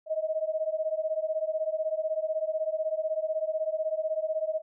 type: beating tone pair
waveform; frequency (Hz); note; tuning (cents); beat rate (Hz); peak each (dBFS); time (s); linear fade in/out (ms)
sine; 622.3 / 638.3; D#5 / D#5; 0 / +44; 16; -30; 0.06-4.62; 50
effects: none